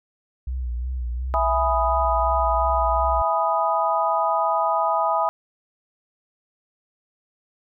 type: tone with vibrato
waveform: sine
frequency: 61.74 Hz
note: B1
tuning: in tune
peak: -24 dBFS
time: 0.47-3.22 s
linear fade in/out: 5 ms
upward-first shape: sine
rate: 2.8 Hz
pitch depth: 70 cents each way
type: chord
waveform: sine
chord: E major seventh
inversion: none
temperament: equal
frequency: 659.3 / 830.6 / 987.8 / 1244.5 Hz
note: E5 / G#5 / B5 / D#6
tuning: 0 / 0 / 0 / 0 cents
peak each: -24 dBFS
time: 1.34-5.29 s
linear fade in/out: 0 ms
effects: none